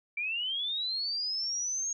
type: linear sweep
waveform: sine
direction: up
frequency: 2316 to 6590 Hz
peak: -30 dBFS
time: 0.17-1.93 s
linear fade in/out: 5 ms
effects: none